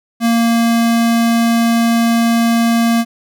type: tone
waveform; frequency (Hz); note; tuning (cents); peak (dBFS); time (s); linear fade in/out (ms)
square; 231.6; A#3; -11; -11; 0.2-3.05; 50
effects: none